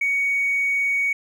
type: tone with hard clipping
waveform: sine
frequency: 2239 Hz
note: C#7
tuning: 17 cents sharp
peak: -19 dBFS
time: 0.01-1.13 s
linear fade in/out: 5 ms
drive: 1 dB
effects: none